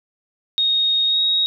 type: tone with pitch glide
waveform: sine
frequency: 3729 to 3777 Hz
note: A#7 to A#7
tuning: 0 to +22 cents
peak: -15 dBFS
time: 0.58-1.46 s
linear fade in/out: 0 ms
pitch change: +22 cents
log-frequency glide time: 1.06-1.2 s
effects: none